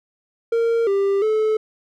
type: tone with pitch steps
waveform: triangle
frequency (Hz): 461.6 / 395.7 / 433.8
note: A#4 / G4 / A4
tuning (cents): -17 / +16 / -25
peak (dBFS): -14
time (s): 0.52-1.57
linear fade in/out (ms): 5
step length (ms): 350
effects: none